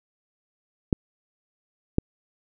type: clicks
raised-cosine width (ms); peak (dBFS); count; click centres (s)
3; -6; 2; 0.928 / 1.984
effects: none